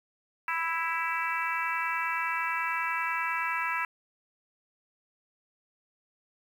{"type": "harmonic tone with a mistuned harmonic", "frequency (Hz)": 329.6, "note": "E4", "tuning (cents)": 0, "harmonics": [3, 4, 5, 6, 7, 8], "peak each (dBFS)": [-33, -34, -35, -36, -36, -37], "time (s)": [0.48, 3.85], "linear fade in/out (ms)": 2, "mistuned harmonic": 8, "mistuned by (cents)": 20, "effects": ["9-bit"]}